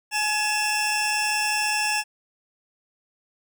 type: tone pair together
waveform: 20% pulse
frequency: 847.1 / 2695 Hz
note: G#5 / E7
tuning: +34 / +38 cents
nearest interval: octave + minor sixth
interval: 2004 cents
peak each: -20 dBFS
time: 0.11-2.04 s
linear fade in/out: 50 ms
effects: none